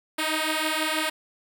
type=beating tone pair; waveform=5% pulse; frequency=310 / 316.2 Hz; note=D#4 / D#4; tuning=-6 / +28 cents; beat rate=6.2 Hz; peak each=-15 / -16 dBFS; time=0.18-1.1 s; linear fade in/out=10 ms; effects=none